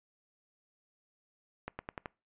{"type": "accelerating click train", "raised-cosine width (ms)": 0.5, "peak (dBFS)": -23, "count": 5, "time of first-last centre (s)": [1.68, 2.058], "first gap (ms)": 110, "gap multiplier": 0.9, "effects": ["noise-tail reverb RT60 0.3 s tail -24 dB re dry", "resampled to 8000 Hz"]}